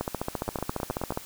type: two click trains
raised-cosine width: 1 ms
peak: -14 / -17 dBFS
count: 18 / 7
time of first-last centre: 0.01-1.174 / 0.48-1.122 s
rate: 14.6 / 9.34 Hz
effects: white hiss -45 dBFS RMS until 1.25 s